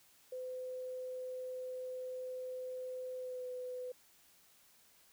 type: tone with pitch glide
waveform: sine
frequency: 509 to 502 Hz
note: C5 to B4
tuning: -48 to +28 cents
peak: -40 dBFS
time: 0.32-3.92 s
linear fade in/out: 5 ms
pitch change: -24 cents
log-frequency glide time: 3.18-3.46 s
effects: white hiss -66 dBFS RMS until 5.12 s